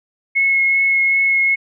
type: tone with vibrato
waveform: sine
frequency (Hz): 2177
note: C#7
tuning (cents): -32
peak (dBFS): -12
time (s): 0.35-1.56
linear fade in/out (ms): 20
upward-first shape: triangle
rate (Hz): 2.6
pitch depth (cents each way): 12
effects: none